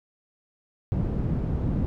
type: low-pass noise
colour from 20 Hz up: white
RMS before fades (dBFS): -26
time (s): 0.92-1.86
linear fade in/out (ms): 0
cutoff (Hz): 170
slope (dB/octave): 12
effects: none